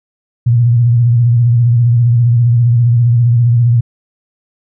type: tone with vibrato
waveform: sine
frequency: 119.1 Hz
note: A#2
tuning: 38 cents sharp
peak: -6 dBFS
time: 0.46-3.81 s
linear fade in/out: 10 ms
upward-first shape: sine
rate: 15 Hz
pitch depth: 61 cents each way
effects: none